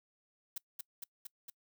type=noise with echo; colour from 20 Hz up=blue; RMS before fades=-39 dBFS; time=0.56-0.58 s; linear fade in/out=5 ms; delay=230 ms; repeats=4; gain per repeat=-2 dB; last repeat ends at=1.5 s; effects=noise-tail reverb RT60 0.1 s tail -25 dB re dry